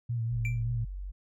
sine tone with vibrato, 116.54 Hz, A#2, in tune, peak -28 dBFS, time 0.09-0.85 s, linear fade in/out 10 ms, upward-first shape sine, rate 5.2 Hz, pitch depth 49 cents each way
sine tone, 47.14 Hz, F#1, 33 cents sharp, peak -35 dBFS, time 0.31-1.12 s, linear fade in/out 20 ms
triangle tone with exponential decay, 2351 Hz, D7, 1 cent sharp, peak -29 dBFS, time 0.45-0.63 s, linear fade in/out 1 ms, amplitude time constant 37 ms
effects none

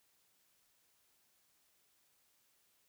silence, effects white hiss -74 dBFS RMS until 2.88 s

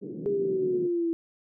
white band-pass noise, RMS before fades -37 dBFS, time 0.01-0.89 s, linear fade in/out 20 ms, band 140 to 420 Hz, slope 48 dB/octave
sine exponential sweep, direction down, 410 to 329.6 Hz, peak -24 dBFS, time 0.26-1.13 s, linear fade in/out 0 ms
effects none

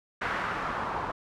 white noise with low-pass filter sweep, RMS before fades -32 dBFS, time 0.21-1.12 s, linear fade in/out 10 ms, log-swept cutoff 1600 to 1000 Hz, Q 2.1, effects none

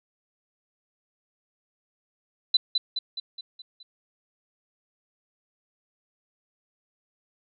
sine tone with echo, 4000 Hz, B7, 21 cents sharp, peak -15 dBFS, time 2.54-2.57 s, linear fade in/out 5 ms, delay 210 ms, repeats 6, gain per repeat -5 dB, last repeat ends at 3.83 s, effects none

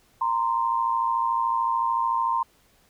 sine tone pair together, 928 / 1041.6 Hz, A#5 / C6, -8 / -8 cents, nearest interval major second, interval 200 cents, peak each -24 dBFS, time 0.21-2.43 s, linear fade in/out 5 ms, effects pink hiss -61 dBFS RMS until 2.89 s

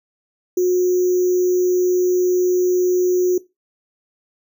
sine tone with sample-and-hold, 361.8 Hz, F#4, 39 cents flat, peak -13 dBFS, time 0.57-3.38 s, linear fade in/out 5 ms, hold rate 6300 Hz, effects noise-tail reverb RT60 0.2 s tail -17 dB re dry

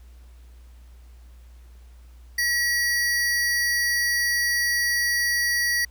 square tone pair together, 1927 / 4610 Hz, B6 / D8, -43 / -33 cents, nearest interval octave + minor third, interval 1510 cents, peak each -22 / -29 dBFS, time 2.38-5.85 s, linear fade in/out 5 ms, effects added 60 Hz sine -44 dBFS peak until 5.9 s + pink hiss -61 dBFS RMS until 5.9 s

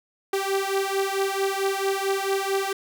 sawtooth beating tone pair, 388 / 392.5 Hz, G4 / G4, -18 / +2 cents, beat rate 4.5 Hz, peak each -22 dBFS, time 0.33-2.73 s, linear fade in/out 5 ms, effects none

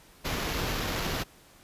pink noise with sample-and-hold, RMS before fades -31 dBFS, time 0.24-1.24 s, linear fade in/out 20 ms, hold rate 8820 Hz, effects pink hiss -56 dBFS RMS until 1.63 s + resampled to 32000 Hz

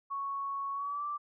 sine tone with pitch glide, 1108.7 to 1171.2 Hz, C#6 to D6, 0 to -5 cents, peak -33 dBFS, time 0.1-1.18 s, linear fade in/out 20 ms, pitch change +95 cents, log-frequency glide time 0.73-1.05 s, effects none

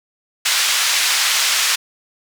white band-pass noise, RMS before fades -17 dBFS, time 0.45-1.76 s, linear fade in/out 10 ms, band 1300 to 6000 Hz, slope 12 dB/octave, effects none

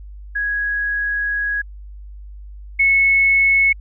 sine tone pair in turn, 1661.2 / 2197 Hz, G#6 / C#7, 0 / -16 cents, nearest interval perfect fourth, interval 484 cents, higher second, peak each -18 / -11 dBFS, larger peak second, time 0.35-1.62 / 2.79-3.73 s, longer first, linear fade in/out 10 ms, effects added 50 Hz sine -33 dBFS peak until 3.8 s

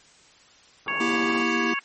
white band-pass noise, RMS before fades -38 dBFS, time 0.86-1.43 s, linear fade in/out 5 ms, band 130 to 1200 Hz, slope 48 dB/octave
harmonic tone, 554.4 Hz, C#5, in tune, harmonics 2 / 3 / 4 / 5, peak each -30 / -30 / -30 / -30 dBFS, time 0.88-1.79 s, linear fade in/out 0 ms
square chord, E diminished, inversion second, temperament just, 237.3 / 329.6 / 395.6 Hz, Bb3 / E4 / G4, +31 / 0 / +16 cents, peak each -28 / -28 / -31 dBFS, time 1-1.74 s, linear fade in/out 5 ms
effects white hiss -54 dBFS RMS until 1.84 s + MP3 32 kbps

